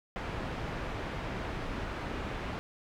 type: low-pass noise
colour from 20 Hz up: pink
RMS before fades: -37 dBFS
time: 0.16-2.59 s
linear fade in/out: 0 ms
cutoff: 2300 Hz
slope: 12 dB/octave
effects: none